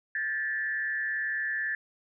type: tone with frequency modulation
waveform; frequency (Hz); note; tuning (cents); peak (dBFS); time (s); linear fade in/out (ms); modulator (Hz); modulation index
sine; 1748; A6; -12; -28; 0.15-1.75; 2; 142; 0.71
effects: none